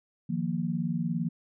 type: chord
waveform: sine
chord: Eb suspended second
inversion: none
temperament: just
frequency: 155.56 / 175.01 / 233.3 Hz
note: Eb3 / F3 / Bb3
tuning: 0 / +4 / +2 cents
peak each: -33 / -30 / -32 dBFS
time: 0.29-1.29 s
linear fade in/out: 10 ms
effects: none